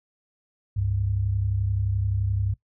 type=tone pair together; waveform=sine; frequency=68.64 / 100.2 Hz; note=C#2 / G2; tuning=-16 / +38 cents; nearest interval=perfect fifth; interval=654 cents; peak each=-29 / -23 dBFS; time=0.76-2.54 s; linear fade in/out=10 ms; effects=noise-tail reverb RT60 0.1 s tail -18 dB re dry